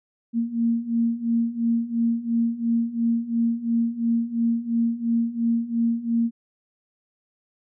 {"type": "beating tone pair", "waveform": "sine", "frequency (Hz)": [230.2, 233.1], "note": ["A#3", "A#3"], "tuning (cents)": [-22, 0], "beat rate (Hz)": 2.9, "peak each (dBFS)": [-25, -22], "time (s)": [0.33, 6.31], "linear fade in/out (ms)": 50, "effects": []}